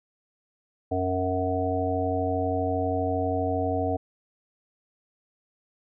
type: harmonic tone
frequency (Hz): 92.5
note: F#2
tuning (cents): 0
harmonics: 1 / 3 / 5 / 7 / 8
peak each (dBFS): -30 / -30 / -30 / -30 / -30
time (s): 0.91-3.97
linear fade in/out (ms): 10
effects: none